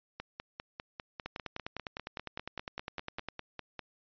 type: two click trains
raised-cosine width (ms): 0.3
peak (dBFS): -21 / -23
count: 21 / 19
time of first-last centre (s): 1.26-3.286 / 0.2-3.793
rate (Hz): 9.87 / 5.01
effects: resampled to 11025 Hz